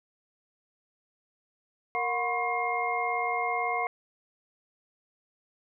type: tone cluster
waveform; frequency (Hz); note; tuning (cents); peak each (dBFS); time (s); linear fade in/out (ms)
sine; 466.4 / 723 / 1011 / 1089 / 2129; A#4 / F#5 / B5 / C#6 / C7; +1 / -40 / +40 / -31 / +30; -36 / -30 / -36 / -33 / -32; 1.95-3.87; 0
effects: none